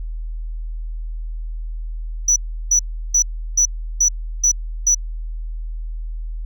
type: tone bursts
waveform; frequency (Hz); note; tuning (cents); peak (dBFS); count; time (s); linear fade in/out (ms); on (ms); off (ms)
sine; 5920; F#8; 0; -9; 7; 2.28-4.947; 5; 81; 350
effects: tanh soft clip ceiling -10 dBFS + added 40 Hz sine -24 dBFS peak until 6.45 s